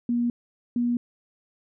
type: tone pair in turn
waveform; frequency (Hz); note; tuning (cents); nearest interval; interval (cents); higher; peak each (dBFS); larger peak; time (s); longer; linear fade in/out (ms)
sine; 239 / 240.5; A#3 / B3; +43 / -46; unison; 11; second; -21; neither; 0.09-0.3 / 0.76-0.97; neither; 2
effects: none